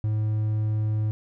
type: tone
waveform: triangle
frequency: 107.6 Hz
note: A2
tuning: 38 cents flat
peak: -20 dBFS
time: 0.04-1.11 s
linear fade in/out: 0 ms
effects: none